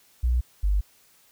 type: tone pair in turn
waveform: sine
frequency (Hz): 60.9 / 49.73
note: B1 / G1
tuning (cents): -24 / +26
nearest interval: major third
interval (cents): 350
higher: first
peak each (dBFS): -19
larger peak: neither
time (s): 0.23-0.41 / 0.63-0.81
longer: neither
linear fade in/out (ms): 10
effects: white hiss -59 dBFS RMS until 1.31 s